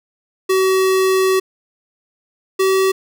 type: tone pair in turn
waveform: square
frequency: 378.6 / 382.1 Hz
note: F#4 / G4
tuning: +40 / -44 cents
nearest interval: unison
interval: 16 cents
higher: second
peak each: -13 dBFS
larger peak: neither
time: 0.49-1.4 / 2.59-2.92 s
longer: first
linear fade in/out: 10 ms
effects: none